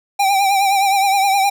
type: tone with vibrato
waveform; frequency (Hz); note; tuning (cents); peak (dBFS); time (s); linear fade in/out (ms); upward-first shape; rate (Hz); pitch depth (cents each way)
square; 787; G5; +7; -13; 0.19-1.5; 10; triangle; 9.6; 64
effects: none